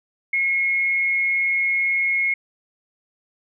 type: tone with amplitude modulation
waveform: sine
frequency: 2169 Hz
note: C#7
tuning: 38 cents flat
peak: -16 dBFS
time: 0.33-2.34 s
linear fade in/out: 5 ms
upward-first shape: sine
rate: 180 Hz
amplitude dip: 35%
effects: none